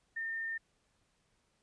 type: tone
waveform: sine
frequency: 1813 Hz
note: A#6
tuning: 49 cents flat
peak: -35 dBFS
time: 0.16-0.58 s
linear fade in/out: 10 ms
effects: pink hiss -75 dBFS RMS until 1.62 s + resampled to 22050 Hz